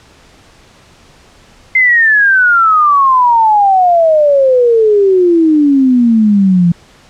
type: exponential sweep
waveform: sine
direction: down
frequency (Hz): 2093 to 168.5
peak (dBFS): -5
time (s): 1.75-6.72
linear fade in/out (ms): 5
effects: pink hiss -43 dBFS RMS until 7.09 s + low-pass 7000 Hz 12 dB/octave